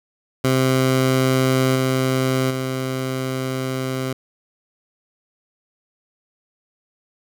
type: tone with level steps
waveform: 15% pulse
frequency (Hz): 130.81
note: C3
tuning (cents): 0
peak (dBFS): -9 / -11 / -16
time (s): 0.44-4.13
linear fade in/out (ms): 5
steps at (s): 1.75 / 2.5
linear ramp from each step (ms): 10
effects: none